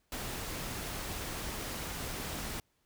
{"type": "noise", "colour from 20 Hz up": "pink", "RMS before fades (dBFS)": -39, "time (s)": [0.12, 2.6], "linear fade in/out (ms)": 2, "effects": ["pink hiss -75 dBFS RMS until 2.85 s"]}